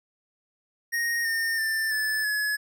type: tone with pitch steps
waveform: square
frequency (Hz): 1864.7 / 1822.1 / 1780.5 / 1739.8 / 1700.1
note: A#6 / A#6 / A6 / A6 / G#6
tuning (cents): 0 / -40 / +20 / -20 / +40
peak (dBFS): -25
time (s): 0.92-2.57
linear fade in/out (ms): 20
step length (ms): 330
effects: none